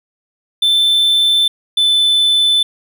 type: tone pair in turn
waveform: triangle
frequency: 3537 / 3515 Hz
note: A7 / A7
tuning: +8 / -2 cents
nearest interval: unison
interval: 10 cents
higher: first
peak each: -8 dBFS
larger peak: neither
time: 0.62-1.48 / 1.77-2.63 s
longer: neither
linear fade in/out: 5 ms
effects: none